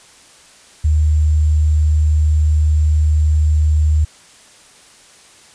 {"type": "tone with sample-and-hold", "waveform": "sine", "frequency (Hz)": 76.5, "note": "D#2", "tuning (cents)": -29, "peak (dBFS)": -10, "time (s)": [0.84, 4.05], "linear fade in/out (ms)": 10, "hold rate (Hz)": 7350, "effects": ["white hiss -45 dBFS RMS until 5.54 s", "resampled to 22050 Hz"]}